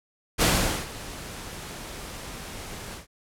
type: noise with ADSR envelope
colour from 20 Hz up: pink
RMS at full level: -19 dBFS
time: 0.38-3.07 s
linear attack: 36 ms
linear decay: 440 ms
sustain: -19 dB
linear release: 130 ms
effects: low-pass 12000 Hz 12 dB/octave